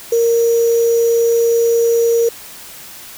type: tone with sample-and-hold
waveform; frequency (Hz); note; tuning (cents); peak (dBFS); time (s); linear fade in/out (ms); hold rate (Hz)
sine; 464.8; A#4; -5; -10; 0.12-2.29; 5; 6300
effects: white hiss -35 dBFS RMS until 3.17 s

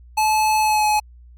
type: tone with pitch glide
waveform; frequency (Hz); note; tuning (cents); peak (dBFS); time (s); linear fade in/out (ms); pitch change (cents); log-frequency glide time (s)
square; 863 to 847.7; A5 to G#5; -34 to +35; -16; 0.17-1; 10; -31; 0.6-0.86
effects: added 60 Hz sine -42 dBFS peak until 1.37 s + AAC 64 kbps

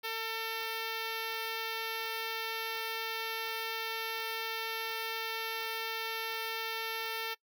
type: tone with notch filter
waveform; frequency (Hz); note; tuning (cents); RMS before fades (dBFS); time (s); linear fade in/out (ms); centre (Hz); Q
5% pulse; 449.3; A4; +36; -37; 0.03-7.35; 20; 7100; 0.97
effects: noise-tail reverb RT60 0.1 s tail -22 dB re dry

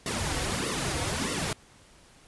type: noise with flanger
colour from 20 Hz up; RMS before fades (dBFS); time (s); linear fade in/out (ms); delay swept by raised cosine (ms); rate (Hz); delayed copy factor
pink; -30; 0.06-1.53; 2; 1.2 to 5; 1.6; -0.9
effects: pink hiss -56 dBFS RMS until 2.27 s + resampled to 24000 Hz

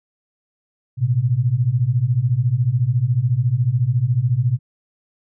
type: beating tone pair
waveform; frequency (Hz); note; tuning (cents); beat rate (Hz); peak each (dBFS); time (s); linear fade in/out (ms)
sine; 114.2 / 128.2; A#2 / C3; -35 / -35; 14; -19 / -17; 0.97-4.59; 50
effects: none

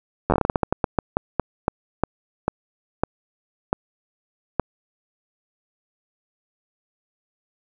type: slowing click train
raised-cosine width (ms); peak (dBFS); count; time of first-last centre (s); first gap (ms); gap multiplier
1; -4; 22; 0.3-4.597; 10; 1.25
effects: none

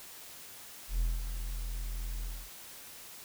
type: tone with ADSR envelope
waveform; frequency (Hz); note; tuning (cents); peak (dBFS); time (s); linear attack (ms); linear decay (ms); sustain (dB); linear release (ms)
triangle; 41.52; E1; +13; -23; 0.88-2.5; 120; 210; -9; 250
effects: tanh soft clip ceiling -20 dBFS + white hiss -49 dBFS RMS until 3.24 s

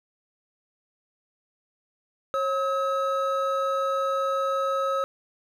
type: tone pair together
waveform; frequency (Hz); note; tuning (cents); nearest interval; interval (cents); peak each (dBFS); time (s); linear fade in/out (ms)
triangle; 543 / 1282.6; C#5 / E6; -36 / -48; octave + minor third; 1488; -24; 2.34-5.04; 0
effects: none

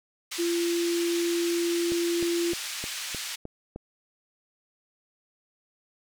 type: band-pass noise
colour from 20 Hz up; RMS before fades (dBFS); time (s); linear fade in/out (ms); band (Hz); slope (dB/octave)
pink; -35; 0.31-3.36; 10; 2300 to 9200; 12
type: tone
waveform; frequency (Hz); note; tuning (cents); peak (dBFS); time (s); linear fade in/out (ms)
sine; 342.2; F4; -35; -24; 0.38-2.54; 20
type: click train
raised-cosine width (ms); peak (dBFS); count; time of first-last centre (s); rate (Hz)
2; -23; 7; 1.92-3.76; 3.26
effects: none

